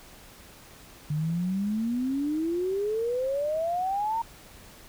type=exponential sweep; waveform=sine; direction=up; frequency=146.83 to 932.3 Hz; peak=-25 dBFS; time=1.1-4.22 s; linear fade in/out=5 ms; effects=pink hiss -50 dBFS RMS until 4.88 s